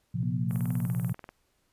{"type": "chord", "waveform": "sine", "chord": "Bb suspended second", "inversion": "none", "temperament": "equal", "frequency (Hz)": [116.54, 130.81, 174.61], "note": ["Bb2", "C3", "F3"], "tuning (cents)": [0, 0, 0], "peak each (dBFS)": -31, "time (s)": [0.14, 1.13], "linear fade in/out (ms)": 10}
{"type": "tone with vibrato", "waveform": "sine", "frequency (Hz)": 231.3, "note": "A#3", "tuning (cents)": -13, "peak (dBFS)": -36, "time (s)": [0.23, 0.86], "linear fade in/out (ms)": 0, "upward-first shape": "sine", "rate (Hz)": 2.5, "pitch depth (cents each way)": 76}
{"type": "band-stop noise", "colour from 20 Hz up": "white", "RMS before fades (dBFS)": -46, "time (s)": [0.48, 1.15], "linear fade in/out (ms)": 50, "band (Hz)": [1100, 10000], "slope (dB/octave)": 24}
{"type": "click train", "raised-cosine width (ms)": 0.5, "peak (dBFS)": -28, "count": 17, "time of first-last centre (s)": [0.51, 1.29], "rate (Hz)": 20.5}
{"effects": ["pink hiss -72 dBFS RMS until 1.72 s", "resampled to 32000 Hz"]}